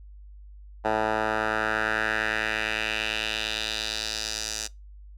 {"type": "tone with band-pass filter sweep", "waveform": "10% pulse", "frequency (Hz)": 108.8, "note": "A2", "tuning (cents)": -19, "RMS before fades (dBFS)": -28, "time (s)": [0.84, 4.68], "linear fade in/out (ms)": 20, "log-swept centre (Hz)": [890, 6200], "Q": 2.2, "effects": ["noise-tail reverb RT60 0.2 s tail -21 dB re dry", "added 50 Hz sine -43 dBFS peak until 5.17 s"]}